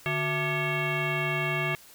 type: tone with frequency modulation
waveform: sine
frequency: 1178 Hz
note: D6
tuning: 5 cents sharp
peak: -25 dBFS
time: 0.06-1.75 s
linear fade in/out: 0 ms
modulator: 515 Hz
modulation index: 3.1
effects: white hiss -52 dBFS RMS until 1.94 s